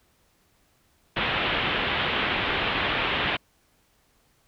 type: low-pass noise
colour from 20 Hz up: white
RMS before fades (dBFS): -26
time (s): 1.16-3.37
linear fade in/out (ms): 10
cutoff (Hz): 3400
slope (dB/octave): 48
effects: pink hiss -65 dBFS RMS until 4.47 s